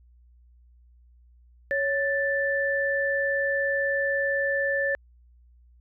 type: tone pair together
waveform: sine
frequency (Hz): 555 / 1762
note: C#5 / A6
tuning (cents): +2 / +2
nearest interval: octave + minor sixth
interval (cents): 2000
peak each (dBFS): -26 / -25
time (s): 1.71-4.95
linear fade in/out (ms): 0
effects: added 60 Hz sine -53 dBFS peak until 5.8 s